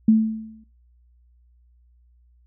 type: tone with exponential decay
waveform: sine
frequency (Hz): 220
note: A3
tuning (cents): 0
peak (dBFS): -9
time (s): 0.08-0.64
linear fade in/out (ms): 5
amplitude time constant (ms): 120
effects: noise-tail reverb RT60 0.2 s tail -17 dB re dry + added 60 Hz sine -54 dBFS peak until 2.46 s